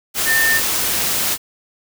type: tone in noise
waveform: sine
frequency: 1800 Hz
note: A6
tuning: 39 cents sharp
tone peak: -14 dBFS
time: 0.25-0.61 s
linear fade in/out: 50 ms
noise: white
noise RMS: -19 dBFS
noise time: 0.14-1.38 s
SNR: +2 dB
effects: none